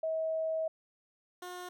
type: tone pair in turn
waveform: sine / 15% pulse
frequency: 641 / 359.3 Hz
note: E5 / F4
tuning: -49 / +49 cents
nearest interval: minor seventh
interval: 1002 cents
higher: first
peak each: -30 / -35 dBFS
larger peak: first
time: 0.03-0.68 / 1.42-1.69 s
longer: first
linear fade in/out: 5 ms
effects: none